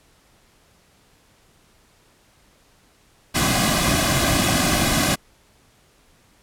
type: noise with comb filter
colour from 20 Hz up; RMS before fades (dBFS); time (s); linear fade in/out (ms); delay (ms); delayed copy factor
pink; -19; 3.34-5.16; 20; 2.2; -0.75
effects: pink hiss -57 dBFS RMS until 6.42 s + low-pass 12000 Hz 12 dB/octave